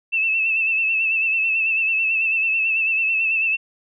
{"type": "tone with vibrato", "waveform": "sine", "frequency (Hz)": 2641, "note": "E7", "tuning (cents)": 3, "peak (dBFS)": -17, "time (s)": [0.12, 3.57], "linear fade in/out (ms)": 20, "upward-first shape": "sine", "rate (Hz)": 9.1, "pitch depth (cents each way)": 44, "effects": []}